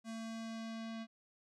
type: tone with low-pass filter sweep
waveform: square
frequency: 225.3 Hz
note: A3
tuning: 41 cents sharp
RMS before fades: -44 dBFS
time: 0.04-1.07 s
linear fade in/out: 50 ms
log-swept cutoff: 8200 to 4000 Hz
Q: 1.3
effects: none